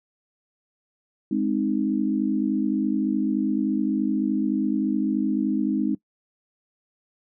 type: chord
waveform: sine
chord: Ab major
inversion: none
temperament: equal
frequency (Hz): 207.7 / 261.6 / 311.1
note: Ab3 / C4 / Eb4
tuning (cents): 0 / 0 / 0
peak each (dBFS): -25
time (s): 1.31-5.95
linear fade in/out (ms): 5
effects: noise-tail reverb RT60 0.1 s tail -21 dB re dry